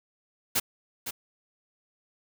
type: noise with echo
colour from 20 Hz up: white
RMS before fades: -25 dBFS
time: 0.55-0.6 s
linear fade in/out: 10 ms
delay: 510 ms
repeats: 1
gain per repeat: -9 dB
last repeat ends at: 1.11 s
effects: none

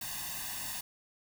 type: noise with comb filter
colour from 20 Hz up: white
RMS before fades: -39 dBFS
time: 0.01-0.81 s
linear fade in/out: 5 ms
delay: 1.1 ms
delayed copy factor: +1
effects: none

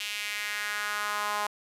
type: tone with high-pass filter sweep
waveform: sawtooth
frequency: 207.8 Hz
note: G#3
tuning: 1 cent sharp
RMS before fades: -32 dBFS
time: 0-1.47 s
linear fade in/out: 5 ms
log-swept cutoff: 2800 to 920 Hz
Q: 2.5
effects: resampled to 32000 Hz + 9-bit

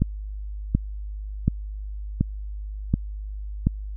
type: click train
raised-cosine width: 5 ms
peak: -6 dBFS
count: 6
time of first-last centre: 0.02-3.67 s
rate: 1.37 Hz
effects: added 51 Hz sine -30 dBFS peak until 3.96 s

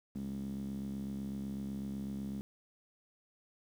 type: tone with band-pass filter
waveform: sawtooth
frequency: 68 Hz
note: C#2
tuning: 33 cents flat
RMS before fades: -40 dBFS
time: 0.15-2.41 s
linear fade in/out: 0 ms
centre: 220 Hz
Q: 6.2
effects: 10-bit

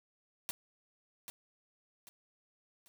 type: noise with echo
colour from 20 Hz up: white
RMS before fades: -38 dBFS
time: 0.49-0.51 s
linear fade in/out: 0 ms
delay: 790 ms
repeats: 3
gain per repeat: -8 dB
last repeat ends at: 2.88 s
effects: none

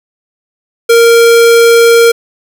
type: tone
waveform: square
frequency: 464.9 Hz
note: A#4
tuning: 5 cents flat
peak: -3 dBFS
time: 0.89-2.12 s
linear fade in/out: 10 ms
effects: none

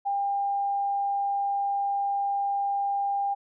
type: tone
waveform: sine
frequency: 800 Hz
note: G5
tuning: 35 cents sharp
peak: -24 dBFS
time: 0.05-3.35 s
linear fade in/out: 20 ms
effects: none

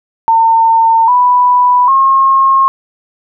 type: tone with pitch steps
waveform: sine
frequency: 906 / 988 / 1077.4 Hz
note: A#5 / B5 / C#6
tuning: -50 / 0 / -50 cents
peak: -5 dBFS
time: 0.28-2.68 s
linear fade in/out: 0 ms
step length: 800 ms
effects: none

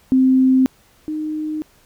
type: tone pair in turn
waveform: sine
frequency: 260.6 / 308.1 Hz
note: C4 / D#4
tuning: -7 / -17 cents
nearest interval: minor third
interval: 290 cents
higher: second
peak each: -10 / -21 dBFS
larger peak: first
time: 0.12-0.66 / 1.08-1.62 s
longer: neither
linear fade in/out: 0 ms
effects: pink hiss -54 dBFS RMS until 1.85 s

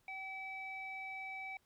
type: tone with low-pass filter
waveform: square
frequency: 766 Hz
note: G5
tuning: 40 cents flat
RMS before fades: -45 dBFS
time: 0.08-1.57 s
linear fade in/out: 2 ms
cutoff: 2500 Hz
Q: 9.2
effects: pink hiss -75 dBFS RMS until 1.65 s

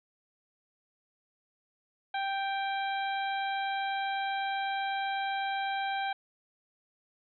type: harmonic tone with a mistuned harmonic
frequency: 784 Hz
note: G5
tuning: in tune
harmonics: 1 / 2 / 3 / 4 / 5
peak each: -31 / -37 / -41 / -43 / -45 dBFS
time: 2.14-6.13 s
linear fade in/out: 5 ms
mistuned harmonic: 4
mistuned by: +35 cents
effects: none

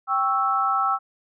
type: chord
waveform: sine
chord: C# diminished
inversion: second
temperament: equal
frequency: 784 / 1108.7 / 1318.5 Hz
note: G5 / C#6 / E6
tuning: 0 / 0 / 0 cents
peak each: -25 / -27 / -21 dBFS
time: 0.07-0.99 s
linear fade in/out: 50 ms
effects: none

